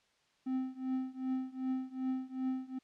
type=tone with tremolo; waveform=triangle; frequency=259.9 Hz; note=C4; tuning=11 cents flat; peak=-28 dBFS; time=0.46-2.79 s; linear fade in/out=10 ms; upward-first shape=triangle; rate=2.6 Hz; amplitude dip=95%; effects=white hiss -72 dBFS RMS until 2.83 s + low-pass 5000 Hz 12 dB/octave